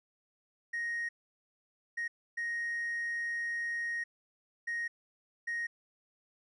triangle tone bursts at uneven times, 1871 Hz, A#6, 6 cents sharp, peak -30 dBFS, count 5, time 0.73-1.09 / 1.97-2.08 / 2.37-4.04 / 4.67-4.88 / 5.47-5.67 s, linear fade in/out 10 ms, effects tanh soft clip ceiling -28 dBFS + resampled to 24000 Hz

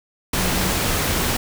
sine tone in noise, 185 Hz, F#3, in tune, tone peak -25 dBFS, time 0.39-0.71 s, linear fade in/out 5 ms, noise pink, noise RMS -21 dBFS, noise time 0.33-1.37 s, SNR -7 dB, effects none

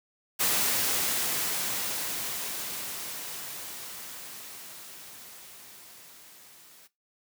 white noise with level ramp, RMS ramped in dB -25 to -54 dBFS, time 0.39-6.88 s, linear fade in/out 20 ms, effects noise-tail reverb RT60 0.2 s tail -18 dB re dry + high-pass 100 Hz 12 dB/octave

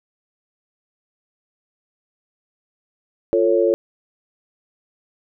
sine chord, F augmented, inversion none, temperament equal with one note detuned, 349.2 / 446.4 / 554.4 Hz, F4 / A4 / C#5, 0 / +25 / 0 cents, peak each -18 dBFS, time 3.33-3.74 s, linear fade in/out 0 ms, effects none

